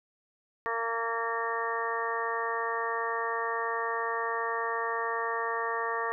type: harmonic tone with a mistuned harmonic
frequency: 229.3 Hz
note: A#3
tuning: 28 cents flat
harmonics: 2 / 3 / 4 / 5 / 6 / 7 / 8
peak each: -35 / -39 / -36 / -33 / -43 / -43 / -35 dBFS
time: 0.66-6.12 s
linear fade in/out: 0 ms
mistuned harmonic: 7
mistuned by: +36 cents
effects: none